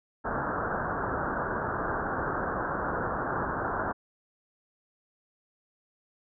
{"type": "low-pass noise", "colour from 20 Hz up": "white", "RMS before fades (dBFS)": -31, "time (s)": [0.24, 3.93], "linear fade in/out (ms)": 20, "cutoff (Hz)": 1600, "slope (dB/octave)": 96, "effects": []}